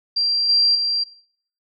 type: tone with level steps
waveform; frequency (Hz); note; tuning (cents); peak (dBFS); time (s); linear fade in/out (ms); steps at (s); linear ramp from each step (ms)
sine; 4734; D8; +13; -17 / -13 / -18; 0.16-1.04; 10; 0.49 / 0.75; 2
effects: noise-tail reverb RT60 0.6 s tail -20 dB re dry